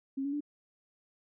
sine tone with pitch steps, 270.8 / 281.5 / 292.6 Hz, C#4 / C#4 / D4, -40 / +27 / -6 cents, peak -31 dBFS, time 0.17-0.407 s, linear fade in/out 10 ms, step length 79 ms, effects none

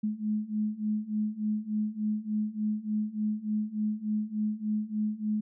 sine beating tone pair, 211.1 / 214.5 Hz, G#3 / A3, +29 / -44 cents, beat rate 3.4 Hz, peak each -32 / -30 dBFS, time 0.03-5.41 s, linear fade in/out 10 ms, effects none

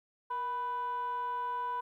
sine tone with frequency modulation, 987.8 Hz, B5, in tune, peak -31 dBFS, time 0.3-1.81 s, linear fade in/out 10 ms, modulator 516 Hz, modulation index 0.37, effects tanh soft clip ceiling -29 dBFS + 12-bit

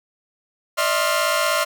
sawtooth tone cluster, 594 / 650 / 1058 / 1397 Hz, D5 / E5 / C6 / F6, +20 / -24 / +19 / 0 cents, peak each -20 dBFS, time 0.77-1.65 s, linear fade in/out 20 ms, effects none

